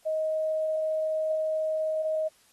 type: tone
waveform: sine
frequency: 628 Hz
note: D#5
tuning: 16 cents sharp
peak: -25 dBFS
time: 0.05-2.29 s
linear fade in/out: 20 ms
effects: white hiss -62 dBFS RMS until 2.52 s + AAC 32 kbps